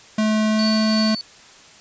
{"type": "tone with pitch glide", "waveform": "square", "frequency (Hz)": [216, 217.6], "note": ["A3", "A3"], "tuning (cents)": [-32, -19], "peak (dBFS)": -17, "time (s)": [0.18, 1.15], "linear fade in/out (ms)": 5, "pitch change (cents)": 13, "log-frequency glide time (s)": [0.49, 0.66]}
{"type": "tone with tremolo", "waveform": "sine", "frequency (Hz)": 4494, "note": "C#8", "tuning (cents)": 23, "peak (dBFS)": -22, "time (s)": [0.59, 1.21], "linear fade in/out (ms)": 0, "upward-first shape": "triangle", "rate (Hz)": 3, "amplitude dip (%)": 45}
{"effects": ["white hiss -46 dBFS RMS until 1.8 s", "resampled to 16000 Hz"]}